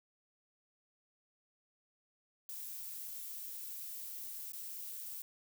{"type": "noise with dropouts", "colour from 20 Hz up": "violet", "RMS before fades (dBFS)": -45, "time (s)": [2.49, 5.22], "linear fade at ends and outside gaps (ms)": 1, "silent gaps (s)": [4.521, 4.533], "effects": []}